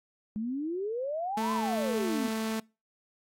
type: exponential two-way sweep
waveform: sine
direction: up then down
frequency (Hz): 207.7 to 1046.5 to 235.6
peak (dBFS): -30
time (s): 0.36-2.28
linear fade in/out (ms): 0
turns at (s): 1.53
type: tone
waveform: sawtooth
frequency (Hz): 221.1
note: A3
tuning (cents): +9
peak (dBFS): -26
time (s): 1.37-2.6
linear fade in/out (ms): 5
effects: noise-tail reverb RT60 0.3 s tail -25 dB re dry + AAC 64 kbps